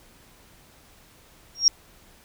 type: tone with exponential growth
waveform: sine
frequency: 5588 Hz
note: F8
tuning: in tune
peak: -9 dBFS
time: 1.55-1.68 s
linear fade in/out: 1 ms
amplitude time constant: 28 ms
effects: pink hiss -54 dBFS RMS until 2.24 s